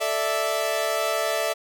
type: chord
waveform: sawtooth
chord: A suspended fourth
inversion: none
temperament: equal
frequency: 440 / 587.3 / 659.3 Hz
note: A4 / D5 / E5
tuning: 0 / 0 / 0 cents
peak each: -27 / -24 / -21 dBFS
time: 0-1.54 s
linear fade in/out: 20 ms
effects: none